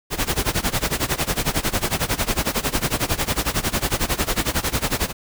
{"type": "noise with tremolo", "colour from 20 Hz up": "pink", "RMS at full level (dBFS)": -19, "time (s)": [0.1, 5.13], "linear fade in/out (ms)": 50, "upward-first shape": "sine", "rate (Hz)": 11, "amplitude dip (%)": 90, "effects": []}